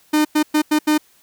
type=tone bursts at uneven times; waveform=45% pulse; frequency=304.1 Hz; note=D#4; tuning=40 cents flat; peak=-13 dBFS; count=5; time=0.13-0.25 / 0.35-0.43 / 0.54-0.62 / 0.71-0.79 / 0.87-0.98 s; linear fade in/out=10 ms; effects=white hiss -55 dBFS RMS until 1.22 s